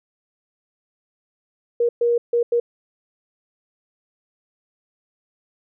sine tone bursts at uneven times, 473.9 Hz, A#4, 28 cents sharp, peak -15 dBFS, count 4, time 1.8-1.89 / 2.01-2.18 / 2.33-2.43 / 2.52-2.6 s, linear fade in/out 5 ms, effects none

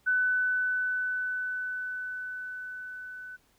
sine tone with level ramp, 1500 Hz, F#6, 23 cents sharp, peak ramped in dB -22 to -40 dBFS, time 0.06-3.37 s, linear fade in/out 20 ms, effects pink hiss -67 dBFS RMS until 3.58 s

